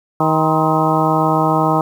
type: harmonic tone with a mistuned harmonic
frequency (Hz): 158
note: D#3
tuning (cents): +27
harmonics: 1 / 2 / 3 / 4 / 5 / 6 / 7 / 8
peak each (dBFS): -19 / -19 / -23 / -21 / -19 / -21 / -21 / -22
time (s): 0.2-1.81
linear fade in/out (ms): 2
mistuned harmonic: 7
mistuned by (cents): -82
effects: 7-bit